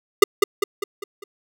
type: tone with echo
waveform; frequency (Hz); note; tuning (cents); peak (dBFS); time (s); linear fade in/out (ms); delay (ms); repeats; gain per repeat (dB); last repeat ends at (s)
square; 403.4; G4; +50; -5; 0.22-0.24; 5; 200; 5; -6; 1.24
effects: none